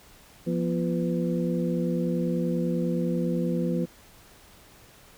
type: tone cluster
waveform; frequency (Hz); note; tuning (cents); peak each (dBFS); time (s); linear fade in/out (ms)
sine; 173.6 / 243.8 / 344 / 499.9; F3 / B3 / F4 / B4; -10 / -22 / -26 / +21; -26 / -30 / -32 / -32; 0.46-3.86; 20
effects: pink hiss -53 dBFS RMS until 5.17 s